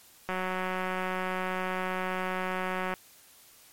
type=click train; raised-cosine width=0.5 ms; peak=-17 dBFS; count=491; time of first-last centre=0.29-2.939 s; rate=185 Hz; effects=white hiss -56 dBFS RMS until 3.72 s + MP3 64 kbps